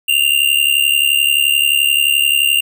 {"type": "tone with amplitude modulation", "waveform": "square", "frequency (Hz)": 2794, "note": "F7", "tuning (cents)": 0, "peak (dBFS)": -8, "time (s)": [0.08, 2.61], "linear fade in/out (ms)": 10, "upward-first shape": "sine", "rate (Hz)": 71.5, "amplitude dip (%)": 80, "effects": []}